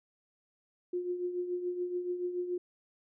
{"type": "tone with tremolo", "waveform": "sine", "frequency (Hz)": 356.8, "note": "F4", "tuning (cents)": 37, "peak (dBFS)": -29, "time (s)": [0.93, 2.58], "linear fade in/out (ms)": 5, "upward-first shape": "triangle", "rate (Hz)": 7, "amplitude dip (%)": 65, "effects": []}